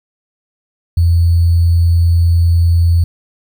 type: tone with sample-and-hold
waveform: sine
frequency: 84.9 Hz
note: F2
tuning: 48 cents flat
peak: -7 dBFS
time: 0.97-3.04 s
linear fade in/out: 5 ms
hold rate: 4410 Hz
effects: none